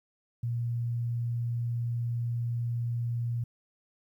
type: tone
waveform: sine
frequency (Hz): 118.5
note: A#2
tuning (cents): +29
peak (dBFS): -28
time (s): 0.43-3.44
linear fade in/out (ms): 5
effects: 11-bit